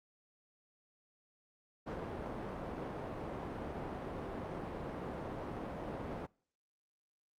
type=low-pass noise; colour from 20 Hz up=white; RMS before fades=-42 dBFS; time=1.86-6.27 s; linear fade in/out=20 ms; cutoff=670 Hz; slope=12 dB/octave; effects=noise-tail reverb RT60 0.5 s tail -26 dB re dry + Opus 48 kbps